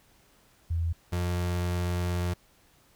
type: tone pair in turn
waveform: sine / 35% pulse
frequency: 83.4 / 88.36 Hz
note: E2 / F2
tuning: +21 / +21 cents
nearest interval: minor second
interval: 100 cents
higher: second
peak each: -25 dBFS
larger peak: neither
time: 0.7-0.93 / 1.12-2.34 s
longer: second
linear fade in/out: 10 ms
effects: pink hiss -62 dBFS RMS until 2.95 s